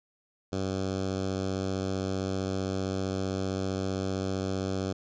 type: tone with notch filter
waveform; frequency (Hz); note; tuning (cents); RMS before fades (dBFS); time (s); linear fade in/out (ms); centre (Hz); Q
10% pulse; 95.4; G2; -47; -31; 0.52-4.93; 10; 2000; 0.87
effects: resampled to 16000 Hz